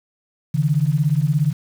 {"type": "beating tone pair", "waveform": "sine", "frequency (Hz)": [140.5, 157.5], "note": ["C#3", "D#3"], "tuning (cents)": [24, 21], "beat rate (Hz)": 17, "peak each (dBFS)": -18, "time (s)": [0.54, 1.53], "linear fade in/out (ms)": 10, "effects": ["7-bit"]}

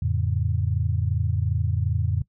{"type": "chord", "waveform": "sine", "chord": "F augmented", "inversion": "none", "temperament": "equal with one note detuned", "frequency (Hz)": [87.31, 110, 141.99], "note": ["F2", "A2", "C#3"], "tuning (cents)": [0, 0, 42], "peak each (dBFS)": [-24, -25, -28], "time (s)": [0.02, 2.22], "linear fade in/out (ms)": 5, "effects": ["noise-tail reverb RT60 0.1 s tail -20 dB re dry"]}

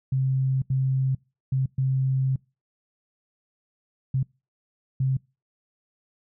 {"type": "tone bursts at uneven times", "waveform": "sine", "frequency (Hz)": 132.4, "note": "C3", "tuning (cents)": 21, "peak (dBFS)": -20, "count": 6, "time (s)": [[0.12, 0.62], [0.7, 1.15], [1.52, 1.66], [1.78, 2.36], [4.14, 4.23], [5, 5.17]], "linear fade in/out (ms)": 5, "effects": ["noise-tail reverb RT60 0.3 s tail -26 dB re dry"]}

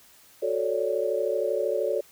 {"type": "chord", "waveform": "sine", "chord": "D major seventh", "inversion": "first", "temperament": "equal", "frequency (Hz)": [370, 440, 554.4, 587.3], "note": ["F#4", "A4", "C#5", "D5"], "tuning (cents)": [0, 0, 0, 0], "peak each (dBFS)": [-31, -28, -28, -30], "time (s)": [0.42, 2.01], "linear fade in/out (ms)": 10, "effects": ["white hiss -55 dBFS RMS until 2.11 s"]}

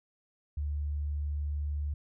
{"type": "tone", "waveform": "sine", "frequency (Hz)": 73.3, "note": "D2", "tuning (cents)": -3, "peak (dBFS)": -30, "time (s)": [0.57, 1.94], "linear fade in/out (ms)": 5, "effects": []}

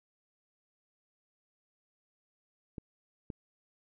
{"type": "clicks", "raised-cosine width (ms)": 3, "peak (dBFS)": [-27, -26], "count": 2, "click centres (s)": [2.782, 3.302], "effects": []}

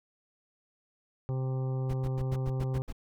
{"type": "harmonic tone", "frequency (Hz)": 130.81, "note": "C3", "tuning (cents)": 0, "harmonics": [1, 2, 3, 4, 6, 7, 8, 9], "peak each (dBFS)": [-29, -45, -41, -44, -49, -55, -57, -56], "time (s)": [1.29, 2.82], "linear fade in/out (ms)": 0}
{"type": "noise bursts", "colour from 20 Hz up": "brown", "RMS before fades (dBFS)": -36, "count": 8, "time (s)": [1.89, 2.926], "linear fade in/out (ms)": 10, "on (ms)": 49, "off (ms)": 92}
{"effects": []}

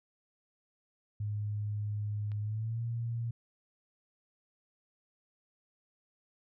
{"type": "tone with pitch glide", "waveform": "sine", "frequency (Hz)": [104.5, 116.62], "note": ["G#2", "A#2"], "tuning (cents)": [11, 1], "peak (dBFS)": -32, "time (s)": [1.2, 3.31], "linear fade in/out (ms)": 5, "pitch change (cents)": 190, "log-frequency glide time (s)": [2.41, 2.82]}
{"type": "click", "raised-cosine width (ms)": 0.3, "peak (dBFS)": -39, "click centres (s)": 2.318}
{"effects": []}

